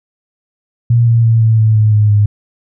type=tone with pitch steps; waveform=sine; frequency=118.1 / 115.94 / 113.81 / 111.73 / 109.68 / 107.67 / 105.7 / 103.77 Hz; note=A#2 / A#2 / A#2 / A2 / A2 / A2 / G#2 / G#2; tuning=+23 / -9 / -41 / +27 / -5 / -37 / +31 / -1 cents; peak=-6 dBFS; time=0.9-2.26 s; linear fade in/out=5 ms; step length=170 ms; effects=none